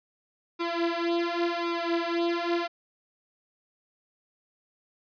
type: tone with flanger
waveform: sawtooth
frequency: 340.9 Hz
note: F4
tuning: 42 cents flat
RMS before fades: -28 dBFS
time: 0.59-2.68 s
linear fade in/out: 20 ms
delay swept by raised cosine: 0.82 to 5.62 ms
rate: 0.91 Hz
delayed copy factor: +0.95
effects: resampled to 11025 Hz